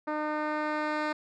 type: tone with low-pass filter sweep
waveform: 10% pulse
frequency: 303.7 Hz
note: D#4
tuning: 42 cents flat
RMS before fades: -31 dBFS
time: 0.07-1.13 s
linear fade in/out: 10 ms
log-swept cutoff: 1300 to 3400 Hz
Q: 0.74
effects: none